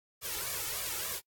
white noise with flanger, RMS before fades -36 dBFS, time 0.21-1.21 s, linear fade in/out 50 ms, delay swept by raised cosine 1.7 to 2.29 ms, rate 3.4 Hz, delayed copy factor +1, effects noise-tail reverb RT60 0.1 s tail -26 dB re dry + AAC 64 kbps

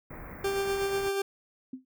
pink band-stop noise, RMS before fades -43 dBFS, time 0.1-1.09 s, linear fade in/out 5 ms, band 2300 to 15000 Hz, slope 96 dB/octave
40% pulse tone with tremolo, 394.2 Hz, G4, 10 cents sharp, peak -25 dBFS, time 0.44-1.22 s, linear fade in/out 5 ms, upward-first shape sine, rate 8.2 Hz, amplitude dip 35%
sine tone with exponential decay, 258.8 Hz, C4, 19 cents flat, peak -32 dBFS, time 1.73-1.85 s, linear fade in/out 5 ms, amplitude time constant 26 ms
effects none

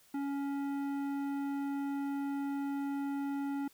sine tone with tanh clipping, 279.7 Hz, C#4, 16 cents sharp, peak -35 dBFS, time 0.14-3.68 s, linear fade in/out 5 ms, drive 13 dB, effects white hiss -64 dBFS RMS until 3.73 s

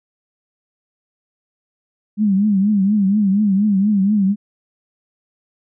sine tone with vibrato, 201.8 Hz, G#3, 49 cents flat, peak -12 dBFS, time 2.17-4.36 s, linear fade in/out 50 ms, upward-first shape triangle, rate 4.2 Hz, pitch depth 130 cents each way, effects none

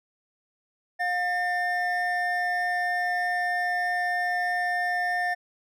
triangle tone pair together, 714 / 1799.2 Hz, F5 / A6, +38 / +38 cents, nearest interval octave + major third, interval 1600 cents, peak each -25 dBFS, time 0.99-5.35 s, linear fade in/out 20 ms, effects none

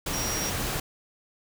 sine tone in noise, 5660 Hz, F8, 22 cents sharp, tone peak -31 dBFS, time 0.13-0.5 s, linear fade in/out 5 ms, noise pink, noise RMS -30 dBFS, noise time 0.06-0.8 s, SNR -4 dB, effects none

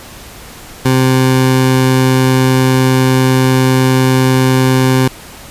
20% pulse tone, 130 Hz, C3, 11 cents flat, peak -3 dBFS, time 0.85-5.08 s, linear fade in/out 5 ms, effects pink hiss -33 dBFS RMS until 5.5 s + resampled to 32000 Hz

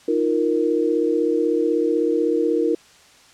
sine chord, Eb suspended second, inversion none, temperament equal with one note detuned, 311.1 / 347.2 / 466.2 Hz, Eb4 / F4 / Bb4, 0 / -10 / 0 cents, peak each -22 / -22 / -20 dBFS, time 0.08-2.75 s, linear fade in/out 5 ms, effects white hiss -50 dBFS RMS until 3.33 s + low-pass 7000 Hz 12 dB/octave

